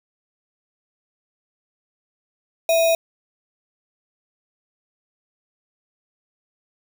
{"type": "tone with sample-and-hold", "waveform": "sine", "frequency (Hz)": 660, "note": "E5", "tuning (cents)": 2, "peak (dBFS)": -14, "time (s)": [2.69, 2.95], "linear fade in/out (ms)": 2, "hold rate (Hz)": 3150, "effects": []}